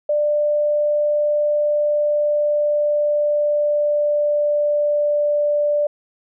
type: tone with pitch glide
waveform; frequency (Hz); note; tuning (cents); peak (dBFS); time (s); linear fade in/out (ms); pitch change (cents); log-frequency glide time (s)
sine; 593 to 588.6; D5 to D5; +17 to +4; -15; 0.09-5.87; 5; -13; 1.51-5.45
effects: none